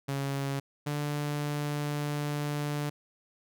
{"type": "tone pair in turn", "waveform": "sawtooth", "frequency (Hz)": [138.59, 146.83], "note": ["C#3", "D3"], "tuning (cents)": [0, 0], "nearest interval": "minor second", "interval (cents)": 100, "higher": "second", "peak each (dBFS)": -26, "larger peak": "neither", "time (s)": [[0.08, 0.6], [0.86, 2.9]], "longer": "second", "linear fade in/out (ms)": 10, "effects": []}